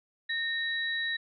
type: tone pair together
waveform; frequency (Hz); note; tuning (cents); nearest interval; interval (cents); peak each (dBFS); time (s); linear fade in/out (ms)
sine; 1838 / 3897; A#6 / B7; -25 / -24; octave + minor second; 1301; -30 / -34; 0.29-1.17; 10
effects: none